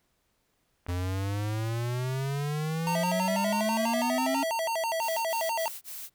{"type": "clicks", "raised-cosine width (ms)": 0.5, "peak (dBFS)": -28, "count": 2, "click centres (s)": [0.865, 0.904]}
{"type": "exponential sweep", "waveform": "square", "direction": "up", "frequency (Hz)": [87.31, 277.2], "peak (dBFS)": -29, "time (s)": [0.88, 4.44], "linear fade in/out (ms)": 10}
{"type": "tone with vibrato", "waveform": "square", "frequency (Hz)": 773, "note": "G5", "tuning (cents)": -24, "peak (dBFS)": -28, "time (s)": [2.87, 5.68], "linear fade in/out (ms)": 0, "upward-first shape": "square", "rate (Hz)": 6.1, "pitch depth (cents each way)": 290}
{"type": "noise bursts", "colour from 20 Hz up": "blue", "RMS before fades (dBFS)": -40, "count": 4, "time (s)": [4.99, 6.099], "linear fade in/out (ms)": 50, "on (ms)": 260, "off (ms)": 23}
{"effects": ["pink hiss -73 dBFS RMS until 6.14 s"]}